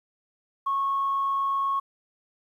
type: tone with frequency modulation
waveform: sine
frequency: 1098 Hz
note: C#6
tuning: 17 cents flat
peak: -22 dBFS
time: 0.66-1.8 s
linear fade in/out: 10 ms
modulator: 39.9 Hz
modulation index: 0.24
effects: tanh soft clip ceiling -18 dBFS + 10-bit